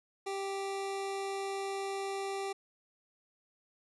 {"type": "tone", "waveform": "25% pulse", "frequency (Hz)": 392, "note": "G4", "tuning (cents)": 0, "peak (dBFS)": -31, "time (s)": [0.26, 2.53], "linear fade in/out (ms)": 10, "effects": ["resampled to 24000 Hz"]}